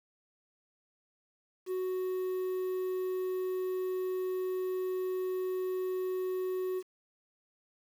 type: tone with quantisation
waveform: triangle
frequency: 370.5 Hz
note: F#4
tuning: 2 cents sharp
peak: -29 dBFS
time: 1.66-6.83 s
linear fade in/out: 50 ms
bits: 9
effects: none